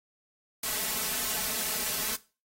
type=noise with comb filter; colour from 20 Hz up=white; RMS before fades=-31 dBFS; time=0.63-2.16 s; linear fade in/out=5 ms; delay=4.6 ms; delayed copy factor=+1; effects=noise-tail reverb RT60 0.3 s tail -17 dB re dry + AAC 48 kbps